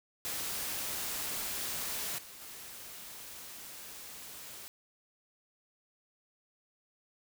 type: noise with level steps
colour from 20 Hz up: white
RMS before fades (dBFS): -37 / -50 / -47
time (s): 0.25-4.68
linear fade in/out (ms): 0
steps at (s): 2.18 / 2.41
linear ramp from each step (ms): 5
effects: none